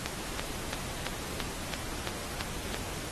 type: click train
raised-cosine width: 0.2 ms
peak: -13 dBFS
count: 9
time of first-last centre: 0.06-2.745 s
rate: 2.98 Hz
effects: pink hiss -39 dBFS RMS until 3.11 s + AAC 32 kbps